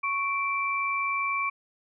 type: tone pair together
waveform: sine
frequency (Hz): 1108.7 / 2339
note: C#6 / D7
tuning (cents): 0 / -8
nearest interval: octave + minor second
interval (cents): 1292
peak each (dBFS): -28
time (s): 0.03-1.5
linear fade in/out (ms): 10
effects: none